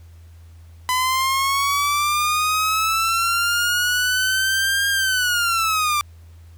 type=linear two-way sweep; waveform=sawtooth; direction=up then down; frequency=1004 to 1615 to 1172 Hz; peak=-14 dBFS; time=0.89-6.01 s; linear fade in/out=0 ms; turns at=4.89 s; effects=added 83 Hz sine -41 dBFS peak until 6.57 s + pink hiss -58 dBFS RMS until 6.57 s